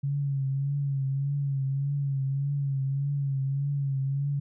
sine tone with vibrato, 138.59 Hz, C#3, in tune, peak -25 dBFS, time 0.03-4.4 s, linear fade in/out 10 ms, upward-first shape triangle, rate 1.7 Hz, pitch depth 57 cents each way, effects none

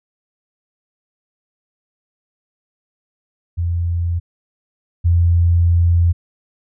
sine tone pair in turn, 85.7 / 85.7 Hz, F2 / F2, -32 / -32 cents, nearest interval unison, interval 0 cents, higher neither, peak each -16 / -10 dBFS, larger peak second, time 3.57-4.2 / 5.04-6.13 s, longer second, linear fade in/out 20 ms, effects none

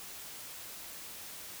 silence, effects white hiss -46 dBFS RMS until 1.6 s

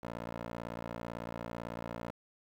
15% pulse tone with band-pass filter, 58 Hz, A#1, 8 cents flat, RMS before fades -42 dBFS, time 0.03-2.11 s, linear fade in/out 5 ms, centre 700 Hz, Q 0.72, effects 10-bit

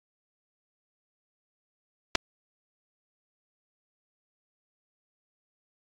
clicks, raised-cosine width 0.2 ms, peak -5 dBFS, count 2, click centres 2.152 / 2.155 s, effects AAC 48 kbps

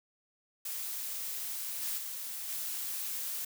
blue noise with level steps, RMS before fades -38 / -35 / -40 / -37 dBFS, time 0.65-3.45 s, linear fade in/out 5 ms, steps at 1.81 / 1.97 / 2.48 s, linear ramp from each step 20 ms, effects none

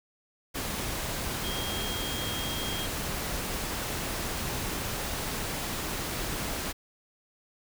sine tone in noise, 3240 Hz, G#7, 43 cents flat, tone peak -36 dBFS, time 1.43-2.87 s, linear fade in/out 20 ms, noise pink, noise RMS -33 dBFS, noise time 0.54-6.73 s, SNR -6 dB, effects none

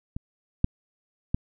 clicks, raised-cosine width 5 ms, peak -20 / -7 / -11 dBFS, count 3, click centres 0.165 / 0.644 / 1.345 s, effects none

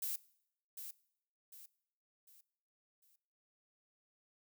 violet noise with echo, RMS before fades -39 dBFS, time 0.02-0.16 s, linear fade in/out 5 ms, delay 750 ms, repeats 4, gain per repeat -8 dB, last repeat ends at 3.16 s, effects noise-tail reverb RT60 0.7 s tail -21 dB re dry

